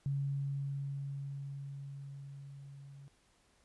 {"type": "tone with level ramp", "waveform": "sine", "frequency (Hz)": 139.3, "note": "C#3", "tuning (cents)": 9, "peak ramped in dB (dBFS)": [-31, -50], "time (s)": [0.06, 3.08], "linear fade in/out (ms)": 0, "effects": ["pink hiss -70 dBFS RMS until 3.64 s", "resampled to 24000 Hz"]}